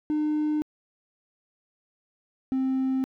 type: tone pair in turn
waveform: triangle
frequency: 303.1 / 263.1 Hz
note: D#4 / C4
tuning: -45 / +10 cents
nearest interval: major second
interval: 245 cents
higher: first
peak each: -20 dBFS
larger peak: neither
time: 0.1-0.62 / 2.52-3.04 s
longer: neither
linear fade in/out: 0 ms
effects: tanh soft clip ceiling -17 dBFS